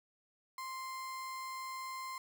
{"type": "tone", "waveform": "35% pulse", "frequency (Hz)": 1046.5, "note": "C6", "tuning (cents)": 0, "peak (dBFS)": -39, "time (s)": [0.58, 2.18], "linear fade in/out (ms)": 2, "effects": ["12-bit"]}